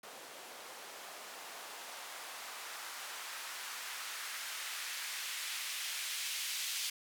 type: noise with band-pass filter sweep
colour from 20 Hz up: blue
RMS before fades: -43 dBFS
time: 0.03-6.9 s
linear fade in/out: 5 ms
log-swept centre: 470 to 3000 Hz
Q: 0.97
effects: none